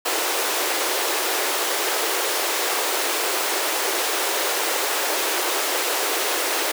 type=high-pass noise; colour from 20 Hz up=pink; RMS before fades=-23 dBFS; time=0.05-6.72 s; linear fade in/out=10 ms; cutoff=340 Hz; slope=48 dB/octave; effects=none